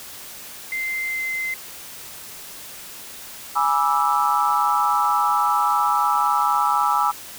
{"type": "tone with pitch glide", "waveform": "sine", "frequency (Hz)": [2082, 2069], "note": ["C7", "C7"], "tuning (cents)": [-9, -20], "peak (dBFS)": -23, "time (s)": [0.72, 1.54], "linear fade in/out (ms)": 2, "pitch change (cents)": -11, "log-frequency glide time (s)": [1.07, 1.23]}
{"type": "chord", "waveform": "sine", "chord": "E dominant seventh", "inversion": "first", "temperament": "equal with one note detuned", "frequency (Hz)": [830.6, 974.7, 1174.7, 1318.5], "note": ["G#5", "B5", "D6", "E6"], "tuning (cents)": [0, -23, 0, 0], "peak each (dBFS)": [-22, -23, -23, -21], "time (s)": [3.55, 7.12], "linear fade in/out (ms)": 20}
{"effects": ["white hiss -38 dBFS RMS until 7.38 s"]}